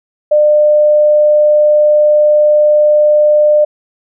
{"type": "tone", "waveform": "sine", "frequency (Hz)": 600, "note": "D5", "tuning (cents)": 37, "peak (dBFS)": -5, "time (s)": [0.31, 3.65], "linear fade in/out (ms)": 10, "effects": []}